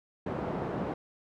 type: band-pass noise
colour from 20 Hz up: pink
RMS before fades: -34 dBFS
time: 0.26-0.94 s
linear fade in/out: 5 ms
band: 150 to 850 Hz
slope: 12 dB/octave
effects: none